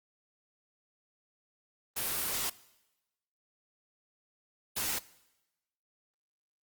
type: noise bursts at uneven times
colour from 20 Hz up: white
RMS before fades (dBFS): -33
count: 2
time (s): 1.96-2.5 / 4.76-4.99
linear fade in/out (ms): 10
effects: noise-tail reverb RT60 1.0 s tail -20 dB re dry + Opus 24 kbps